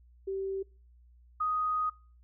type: tone pair in turn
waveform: sine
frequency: 387.2 / 1247.5 Hz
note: G4 / D#6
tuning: -21 / +4 cents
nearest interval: octave + minor sixth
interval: 2025 cents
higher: second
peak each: -31 / -27 dBFS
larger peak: second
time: 0.27-0.63 / 1.4-1.9 s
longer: second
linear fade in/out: 10 ms
effects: noise-tail reverb RT60 0.4 s tail -26 dB re dry + added 60 Hz sine -56 dBFS peak until 2.23 s